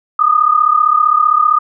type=tone pair together; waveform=sine; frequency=1209.1 / 1244.5 Hz; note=D#6 / D#6; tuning=-50 / 0 cents; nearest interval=unison; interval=50 cents; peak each=-11 dBFS; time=0.19-1.59 s; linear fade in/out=5 ms; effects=none